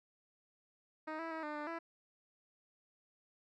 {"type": "tone with pitch steps", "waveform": "10% pulse", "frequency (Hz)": [312, 328.2, 320.6, 300.1, 297.3, 332.4], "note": ["D#4", "E4", "E4", "D4", "D4", "E4"], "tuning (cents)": [5, -8, -48, 38, 21, 15], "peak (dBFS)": -31, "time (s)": [1.07, 1.79], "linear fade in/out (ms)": 10, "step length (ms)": 120, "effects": ["low-pass 2000 Hz 12 dB/octave"]}